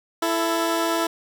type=tone pair together; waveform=15% pulse; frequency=332.5 / 440 Hz; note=E4 / A4; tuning=+15 / 0 cents; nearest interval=perfect fourth; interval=485 cents; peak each=-15 / -22 dBFS; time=0.22-1.07 s; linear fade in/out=5 ms; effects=none